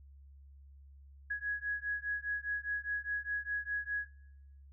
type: beating tone pair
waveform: sine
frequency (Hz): 1666 / 1670.9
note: G#6 / G#6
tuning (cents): +5 / +10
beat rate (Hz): 4.9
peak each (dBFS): -37 / -38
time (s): 1.3-4.07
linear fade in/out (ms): 10
effects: noise-tail reverb RT60 0.9 s tail -22 dB re dry + added 69 Hz sine -53 dBFS peak until 4.72 s